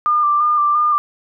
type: tone with vibrato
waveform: sine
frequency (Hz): 1194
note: D6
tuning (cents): +28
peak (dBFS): -12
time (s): 0.06-0.98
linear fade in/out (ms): 0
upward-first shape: square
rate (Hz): 2.9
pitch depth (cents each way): 22
effects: none